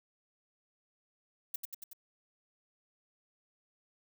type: noise with echo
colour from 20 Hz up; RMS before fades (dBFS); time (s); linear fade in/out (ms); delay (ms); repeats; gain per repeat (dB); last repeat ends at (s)
violet; -35; 1.54-1.56; 5; 93; 4; -3; 1.932
effects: none